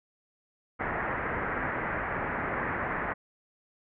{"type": "low-pass noise", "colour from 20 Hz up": "white", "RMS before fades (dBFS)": -32, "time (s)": [0.79, 3.14], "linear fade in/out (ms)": 20, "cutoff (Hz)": 2000, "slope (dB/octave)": 48, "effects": []}